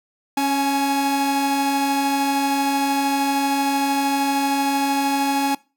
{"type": "tone pair together", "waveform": "45% pulse", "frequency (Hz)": [275.8, 840.4], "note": ["C#4", "G#5"], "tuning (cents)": [-9, 20], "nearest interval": "octave + perfect fifth", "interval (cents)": 1929, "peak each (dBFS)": -21, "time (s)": [0.37, 5.55], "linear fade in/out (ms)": 5, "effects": ["noise-tail reverb RT60 0.3 s tail -22 dB re dry"]}